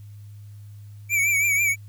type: tone with vibrato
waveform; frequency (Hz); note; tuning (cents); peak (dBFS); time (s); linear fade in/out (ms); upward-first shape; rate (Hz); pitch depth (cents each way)
square; 2300; D7; -37; -19; 1.09-1.76; 50; triangle; 6.1; 77
effects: added 103 Hz sine -39 dBFS peak until 1.88 s + white hiss -62 dBFS RMS until 1.88 s